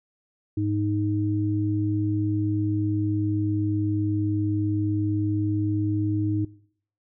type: tone pair together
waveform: sine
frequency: 103.83 / 311.7 Hz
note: G#2 / D#4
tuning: 0 / +3 cents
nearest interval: octave + perfect fifth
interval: 1903 cents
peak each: -25 dBFS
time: 0.57-6.45 s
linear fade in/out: 5 ms
effects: noise-tail reverb RT60 0.6 s tail -21 dB re dry